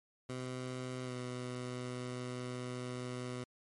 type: tone with pitch glide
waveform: 15% pulse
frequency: 127.5 to 124.88 Hz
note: C3 to B2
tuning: -44 to +20 cents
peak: -33 dBFS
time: 0.29-3.44 s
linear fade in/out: 5 ms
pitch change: -36 cents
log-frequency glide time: 1.04-1.13 s
effects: MP3 48 kbps